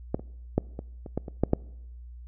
clicks, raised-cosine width 2 ms, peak -12 / -26 / -8 / -21 / -25 / -14 / -23 / -8 / -7 dBFS, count 9, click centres 0.145 / 0.195 / 0.58 / 0.791 / 1.062 / 1.176 / 1.282 / 1.436 / 1.534 s, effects noise-tail reverb RT60 0.9 s tail -24 dB re dry + added 60 Hz sine -41 dBFS peak until 2.27 s

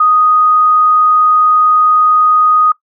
sine tone, 1244.5 Hz, D#6, in tune, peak -6 dBFS, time 0-2.72 s, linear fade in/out 5 ms, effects noise-tail reverb RT60 0.1 s tail -19 dB re dry

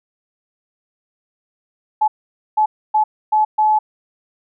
sine tone bursts at uneven times, 858 Hz, A5, 44 cents flat, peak -11 dBFS, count 5, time 2.01-2.08 / 2.57-2.66 / 2.94-3.04 / 3.32-3.45 / 3.58-3.79 s, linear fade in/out 10 ms, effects none

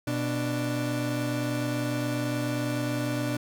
30% pulse tone pair together, 123.6 / 294.2 Hz, B2 / D4, +2 / +3 cents, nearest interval octave + minor third, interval 1501 cents, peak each -27 dBFS, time 0.07-3.37 s, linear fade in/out 5 ms, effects none

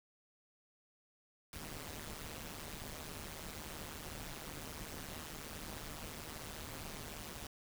pink noise with amplitude modulation, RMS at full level -43 dBFS, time 1.53-7.47 s, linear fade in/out 2 ms, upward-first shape sine, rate 153 Hz, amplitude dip 90%, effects none

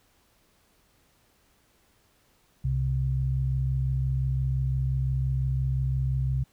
sine tone pair together, 65.8 / 131.6 Hz, C2 / C3, +10 / +10 cents, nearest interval octave, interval 1200 cents, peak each -28 / -25 dBFS, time 2.64-6.44 s, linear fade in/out 10 ms, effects pink hiss -65 dBFS RMS until 6.52 s

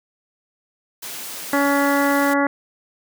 white high-pass noise, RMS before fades -32 dBFS, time 1.02-2.34 s, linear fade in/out 10 ms, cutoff 160 Hz, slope 12 dB/octave
harmonic tone, 281.9 Hz, C#4, 29 cents sharp, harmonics 1 / 2 / 3 / 4 / 5 / 6 / 7, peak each -19 / -22 / -24 / -25 / -26 / -27 / -27 dBFS, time 1.53-2.47 s, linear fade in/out 2 ms
effects none

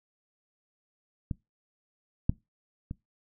clicks, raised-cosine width 5 ms, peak -19 / -10 / -23 dBFS, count 3, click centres 1.312 / 2.295 / 2.911 s, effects noise-tail reverb RT60 0.2 s tail -22 dB re dry

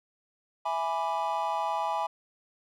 triangle chord, E dominant seventh, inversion none, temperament equal, 659.3 / 830.6 / 987.8 / 1174.7 Hz, E5 / G#5 / B5 / D6, 0 / 0 / 0 / 0 cents, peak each -33 / -29 / -30 / -35 dBFS, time 0.65-2.07 s, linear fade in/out 10 ms, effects none

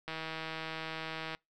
click train, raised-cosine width 0.3 ms, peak -23 dBFS, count 204, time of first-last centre 0.08-1.349 s, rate 160 Hz, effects noise-tail reverb RT60 0.2 s tail -26 dB re dry

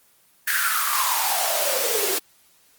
white noise with high-pass filter sweep, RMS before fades -22 dBFS, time 0.47-2.19 s, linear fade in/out 10 ms, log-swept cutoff 1700 to 360 Hz, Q 7.9, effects white hiss -58 dBFS RMS until 2.78 s + Opus 24 kbps

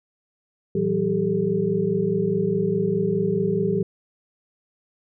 sine tone cluster, 113.5 / 165.2 / 190 / 394.1 / 434 Hz, A#2 / E3 / F#3 / G4 / A4, -46 / +4 / +46 / +9 / -24 cents, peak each -32 / -27 / -25 / -23 / -27 dBFS, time 0.75-3.83 s, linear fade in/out 5 ms, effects none

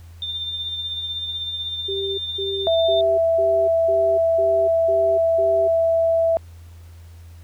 sine tone with tremolo, 3597 Hz, A7, 37 cents sharp, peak -23 dBFS, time 0.22-3.01 s, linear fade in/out 2 ms, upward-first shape triangle, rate 16 Hz, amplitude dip 45%
sine tone bursts, 392 Hz, G4, in tune, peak -24 dBFS, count 8, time 1.88-5.68 s, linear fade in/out 10 ms, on 300 ms, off 200 ms
sine tone, 660 Hz, E5, 2 cents sharp, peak -15 dBFS, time 2.67-6.37 s, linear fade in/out 0 ms
effects added 84 Hz sine -39 dBFS peak until 7.43 s + pink hiss -55 dBFS RMS until 7.43 s

